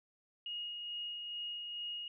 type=tone with tremolo; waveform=sine; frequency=2872 Hz; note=F7; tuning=48 cents sharp; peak=-38 dBFS; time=0.46-2.08 s; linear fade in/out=2 ms; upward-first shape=sine; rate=2.3 Hz; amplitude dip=30%; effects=none